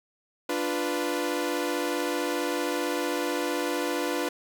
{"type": "chord", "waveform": "sawtooth", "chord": "B diminished", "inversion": "first", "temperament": "equal", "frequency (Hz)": [293.7, 349.2, 493.9], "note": ["D4", "F4", "B4"], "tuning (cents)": [0, 0, 0], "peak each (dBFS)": -27, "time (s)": [0.49, 4.29], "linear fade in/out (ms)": 5, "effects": []}